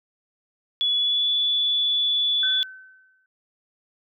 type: tone with pitch glide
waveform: sine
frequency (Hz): 3408 to 3446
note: G#7 to A7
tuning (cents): +44 to -37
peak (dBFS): -19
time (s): 0.81-2.63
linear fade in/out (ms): 0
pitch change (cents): +19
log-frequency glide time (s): 0.97-1.31
type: tone with exponential decay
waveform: sine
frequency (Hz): 1527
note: G6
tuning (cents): -46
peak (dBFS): -25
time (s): 2.43-3.26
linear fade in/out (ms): 2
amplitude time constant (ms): 180
effects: none